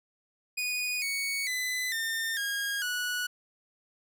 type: tone with pitch steps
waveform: sawtooth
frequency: 2472 / 2228 / 2008 / 1809.6 / 1630.9 / 1469.9 Hz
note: D#7 / C#7 / B6 / A6 / G#6 / F#6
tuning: -12 / +8 / +28 / +48 / -32 / -12 cents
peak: -26 dBFS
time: 0.57-3.27 s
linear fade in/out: 10 ms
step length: 450 ms
effects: none